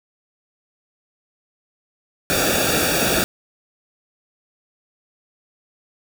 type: noise with comb filter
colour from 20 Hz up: pink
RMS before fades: -19 dBFS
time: 2.3-3.24 s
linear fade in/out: 0 ms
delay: 0.97 ms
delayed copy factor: -0.95
effects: none